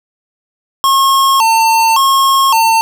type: tone with vibrato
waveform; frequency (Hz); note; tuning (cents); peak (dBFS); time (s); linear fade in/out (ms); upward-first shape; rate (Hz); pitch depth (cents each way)
square; 987.8; B5; 0; -8; 0.84-2.81; 0; square; 0.89; 160
effects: 7-bit